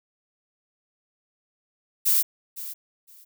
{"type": "noise with echo", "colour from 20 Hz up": "violet", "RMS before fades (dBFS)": -20, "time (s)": [2.05, 2.23], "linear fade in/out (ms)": 20, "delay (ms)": 510, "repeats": 2, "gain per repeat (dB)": -15, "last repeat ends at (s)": 3.25, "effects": []}